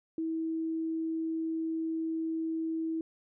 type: tone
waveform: sine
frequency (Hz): 323.6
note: E4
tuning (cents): -32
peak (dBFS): -30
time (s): 0.18-3.01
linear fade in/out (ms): 2
effects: none